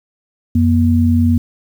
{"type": "tone pair together", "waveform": "sine", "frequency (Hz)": [89.5, 238.9], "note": ["F2", "A#3"], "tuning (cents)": [43, 43], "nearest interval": "octave + perfect fourth", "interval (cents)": 1700, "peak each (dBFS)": -12, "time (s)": [0.55, 1.38], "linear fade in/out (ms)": 5, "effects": ["7-bit"]}